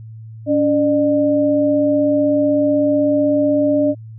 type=tone pair together; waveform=sine; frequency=284 / 600 Hz; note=C#4 / D5; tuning=+42 / +37 cents; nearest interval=octave + minor second; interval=1295 cents; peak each=-15 dBFS; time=0.46-3.95 s; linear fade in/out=50 ms; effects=added 111 Hz sine -32 dBFS peak until 4.18 s